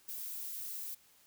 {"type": "noise", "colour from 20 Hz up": "violet", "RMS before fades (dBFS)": -42, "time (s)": [0.08, 0.95], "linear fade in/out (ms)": 10, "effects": ["white hiss -65 dBFS RMS until 1.26 s"]}